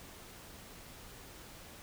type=silence; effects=pink hiss -52 dBFS RMS until 1.82 s